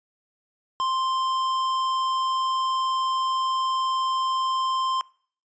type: tone with hard clipping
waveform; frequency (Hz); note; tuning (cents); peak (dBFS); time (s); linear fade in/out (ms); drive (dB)
triangle; 1046.5; C6; 0; -24; 0.8-5.01; 0; 14
effects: noise-tail reverb RT60 0.5 s tail -23 dB re dry + resampled to 16000 Hz